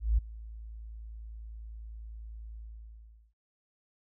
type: tone with ADSR envelope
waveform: sine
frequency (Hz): 55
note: A1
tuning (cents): 0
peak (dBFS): -20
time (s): 0-3.34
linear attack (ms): 180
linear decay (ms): 10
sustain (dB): -21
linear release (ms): 760
effects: none